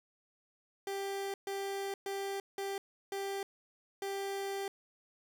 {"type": "tone bursts at uneven times", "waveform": "30% pulse", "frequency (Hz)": 393.9, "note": "G4", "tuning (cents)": 8, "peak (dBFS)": -33, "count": 6, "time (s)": [[0.87, 1.34], [1.47, 1.94], [2.06, 2.4], [2.58, 2.78], [3.12, 3.43], [4.02, 4.68]], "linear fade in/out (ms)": 2, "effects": []}